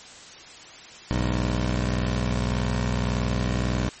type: tone pair together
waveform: 15% pulse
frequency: 61.74 / 102.97 Hz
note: B1 / G#2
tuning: 0 / -14 cents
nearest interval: major sixth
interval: 886 cents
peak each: -17 / -23 dBFS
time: 1.11-3.89 s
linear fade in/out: 0 ms
effects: white hiss -44 dBFS RMS until 4 s + MP3 32 kbps